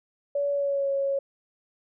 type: tone with pitch glide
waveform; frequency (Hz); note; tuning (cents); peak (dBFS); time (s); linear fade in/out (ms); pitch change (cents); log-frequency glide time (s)
sine; 569 to 551.8; C#5 to C#5; +45 to -8; -23; 0.35-1.19; 5; -53; 0.51-0.9
effects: none